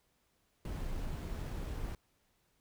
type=noise with sample-and-hold; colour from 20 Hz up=brown; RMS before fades=-39 dBFS; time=0.65-1.95 s; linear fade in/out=2 ms; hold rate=11025 Hz; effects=pink hiss -75 dBFS RMS until 2.6 s